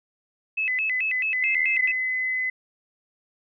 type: tone with vibrato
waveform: sine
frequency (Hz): 2286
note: D7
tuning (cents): -47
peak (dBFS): -22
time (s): 0.57-1.92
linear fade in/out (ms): 10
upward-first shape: square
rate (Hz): 4.6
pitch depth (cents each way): 220
type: tone with pitch glide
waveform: sine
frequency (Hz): 2093 to 2026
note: C7 to B6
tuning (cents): 0 to +44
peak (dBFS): -23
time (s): 1.42-2.5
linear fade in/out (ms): 5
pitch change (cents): -56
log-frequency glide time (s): 1.71-1.84
effects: none